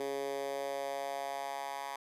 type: tone with high-pass filter sweep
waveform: 10% pulse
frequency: 138.59 Hz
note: C#3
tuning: in tune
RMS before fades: -38 dBFS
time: 0-1.96 s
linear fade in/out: 2 ms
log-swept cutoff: 390 to 960 Hz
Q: 2.8
effects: resampled to 32000 Hz